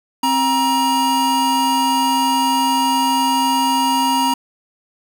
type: tone pair together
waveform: square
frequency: 264.3 / 948 Hz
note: C4 / A#5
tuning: +18 / +29 cents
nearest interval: octave + minor seventh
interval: 2211 cents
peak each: -21 / -16 dBFS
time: 0.23-4.34 s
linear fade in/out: 5 ms
effects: none